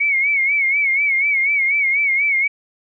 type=tone with vibrato; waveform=sine; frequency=2217 Hz; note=C#7; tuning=in tune; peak=-14 dBFS; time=0-2.48 s; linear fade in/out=10 ms; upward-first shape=sine; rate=4.1 Hz; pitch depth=85 cents each way; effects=none